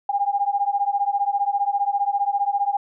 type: beating tone pair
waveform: sine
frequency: 799 / 814 Hz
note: G5 / G#5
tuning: +33 / -35 cents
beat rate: 15 Hz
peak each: -22 dBFS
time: 0.09-2.77 s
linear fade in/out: 5 ms
effects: none